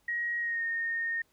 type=tone with pitch glide; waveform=sine; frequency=1893 to 1841.2 Hz; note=A#6 to A#6; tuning=+26 to -22 cents; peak=-29 dBFS; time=0.08-1.22 s; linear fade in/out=5 ms; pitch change=-48 cents; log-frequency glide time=0.39-0.63 s; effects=pink hiss -70 dBFS RMS until 1.32 s